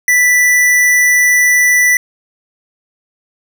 square tone, 1975.5 Hz, B6, in tune, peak -8 dBFS, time 0.08-1.97 s, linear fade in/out 2 ms, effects none

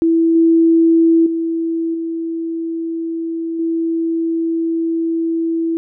sine tone with level steps, 329.6 Hz, E4, in tune, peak -10 / -8 / -16 / -19 / -15 dBFS, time 0.02-5.77 s, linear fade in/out 0 ms, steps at 0.35 / 1.26 / 1.94 / 3.59 s, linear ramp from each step 5 ms, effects none

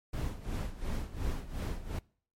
brown noise with tremolo, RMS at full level -32 dBFS, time 0.13-1.99 s, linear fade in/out 5 ms, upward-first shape sine, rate 2.8 Hz, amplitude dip 80%, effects noise-tail reverb RT60 0.5 s tail -24 dB re dry + MP3 64 kbps

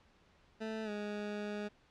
20% pulse tone with pitch glide, 220 to 207.7 Hz, A3 to G#3, 0 to 0 cents, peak -33 dBFS, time 0.6-1.69 s, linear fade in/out 20 ms, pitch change -100 cents, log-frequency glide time 0.84-0.9 s, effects pink hiss -67 dBFS RMS until 1.9 s + low-pass 4000 Hz 12 dB/octave

